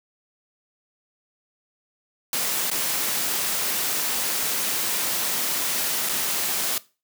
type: noise with dropouts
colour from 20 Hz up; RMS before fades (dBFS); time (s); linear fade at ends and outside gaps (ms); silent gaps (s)
white; -25; 2.33-6.78; 1; 2.701-2.714 / 6.089-6.093
effects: noise-tail reverb RT60 0.3 s tail -19 dB re dry + high-pass 150 Hz 12 dB/octave